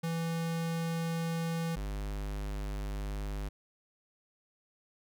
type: tone pair in turn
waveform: square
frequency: 165.6 / 50.44 Hz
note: E3 / G#1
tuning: +8 / -50 cents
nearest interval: octave + major sixth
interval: 2058 cents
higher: first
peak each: -32 / -35 dBFS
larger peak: first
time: 0.03-1.76 / 1.76-3.49 s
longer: neither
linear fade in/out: 10 ms
effects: none